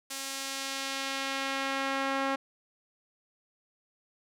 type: tone with band-pass filter sweep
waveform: sawtooth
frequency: 271.3 Hz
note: C#4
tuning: 37 cents flat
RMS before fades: -33 dBFS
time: 0.1-2.36 s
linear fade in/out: 10 ms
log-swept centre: 8100 to 1200 Hz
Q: 0.71
effects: none